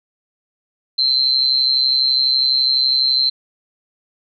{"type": "tone with amplitude modulation", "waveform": "sine", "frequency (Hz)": 4113, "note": "C8", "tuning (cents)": -30, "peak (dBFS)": -9, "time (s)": [0.98, 3.3], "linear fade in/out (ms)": 10, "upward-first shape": "sine", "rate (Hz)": 132, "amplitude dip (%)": 90, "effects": []}